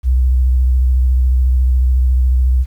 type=tone with vibrato; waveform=sine; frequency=63.4 Hz; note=B1; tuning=46 cents sharp; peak=-9 dBFS; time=0.03-2.66 s; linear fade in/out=50 ms; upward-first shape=square; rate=14 Hz; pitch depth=37 cents each way; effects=8-bit